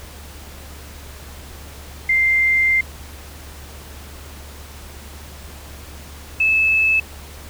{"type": "tone pair in turn", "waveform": "sine", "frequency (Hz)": [2093, 2611], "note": ["C7", "E7"], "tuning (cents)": [0, -17], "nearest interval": "major third", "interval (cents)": 383, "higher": "second", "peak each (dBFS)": -13, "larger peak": "neither", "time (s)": [[2.09, 2.81], [6.4, 7]], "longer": "first", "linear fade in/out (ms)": 5, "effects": ["added 72 Hz sine -37 dBFS peak until 7.49 s", "pink hiss -40 dBFS RMS until 7.49 s"]}